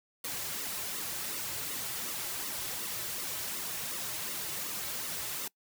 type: noise with flanger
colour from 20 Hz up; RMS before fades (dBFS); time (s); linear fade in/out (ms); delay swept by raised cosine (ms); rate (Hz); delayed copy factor
white; -37; 0.24-5.48; 5; 1.2 to 4.3; 2.7; -0.65
effects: noise-tail reverb RT60 0.1 s tail -23 dB re dry